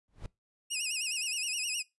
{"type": "noise with exponential growth", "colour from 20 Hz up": "brown", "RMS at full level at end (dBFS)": -37, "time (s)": [0.08, 0.26], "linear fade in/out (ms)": 1, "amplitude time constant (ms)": 37}
{"type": "tone with vibrato", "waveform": "15% pulse", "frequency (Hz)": 2677, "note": "E7", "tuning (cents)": 26, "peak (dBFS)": -24, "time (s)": [0.7, 1.83], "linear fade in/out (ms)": 20, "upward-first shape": "sine", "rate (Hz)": 9.6, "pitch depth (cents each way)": 140}
{"effects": ["noise-tail reverb RT60 0.2 s tail -22 dB re dry", "resampled to 24000 Hz"]}